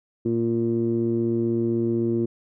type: tone with low-pass filter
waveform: 15% pulse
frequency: 115.9 Hz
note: A#2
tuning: 10 cents flat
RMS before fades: -23 dBFS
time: 0.25-2.26 s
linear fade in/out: 10 ms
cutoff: 320 Hz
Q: 4.2
effects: none